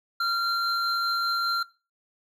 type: tone pair together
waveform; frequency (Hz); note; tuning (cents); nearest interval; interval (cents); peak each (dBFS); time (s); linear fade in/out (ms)
triangle; 1378 / 4129; F6 / C8; -24 / -24; octave + perfect fifth; 1900; -22 / -28; 0.2-1.63; 5
effects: noise-tail reverb RT60 0.3 s tail -19 dB re dry